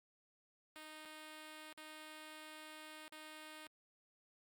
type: tone with dropouts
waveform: 5% pulse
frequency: 309.6 Hz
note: D#4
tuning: 9 cents flat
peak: -40 dBFS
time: 0.76-3.67 s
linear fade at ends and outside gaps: 0 ms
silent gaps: 1.051-1.057 / 1.727-1.777 / 3.08-3.122 s
effects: Opus 48 kbps